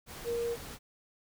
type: tone in noise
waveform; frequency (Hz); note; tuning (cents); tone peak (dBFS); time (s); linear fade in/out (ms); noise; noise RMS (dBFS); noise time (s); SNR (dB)
sine; 470; A#4; +14; -30; 0.24-0.57; 50; pink; -45; 0.06-0.79; +12
effects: none